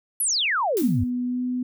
sine exponential sweep, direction down, 11930 to 82.41 Hz, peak -20 dBFS, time 0.2-1.04 s, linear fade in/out 5 ms
blue noise with exponential decay, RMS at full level -30 dBFS, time 0.77-1.1 s, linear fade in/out 0 ms, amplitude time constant 70 ms
sine tone with pitch glide, 246.9 to 250.1 Hz, B3 to B3, 0 to +22 cents, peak -23 dBFS, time 0.82-1.63 s, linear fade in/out 5 ms, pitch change +22 cents, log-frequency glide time 1.25-1.42 s
effects none

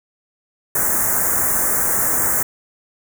white band-stop noise, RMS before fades -18 dBFS, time 0.75-2.43 s, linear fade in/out 5 ms, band 1900 to 6600 Hz, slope 48 dB/octave, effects none

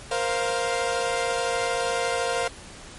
sawtooth chord, Bb suspended second, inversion none, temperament equal with one note detuned, 469.7 / 523.3 / 698.5 Hz, Bb4 / C5 / F5, +13 / 0 / 0 cents, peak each -24 dBFS, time 0.11-2.48 s, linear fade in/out 5 ms, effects pink hiss -43 dBFS RMS until 2.98 s + MP3 48 kbps

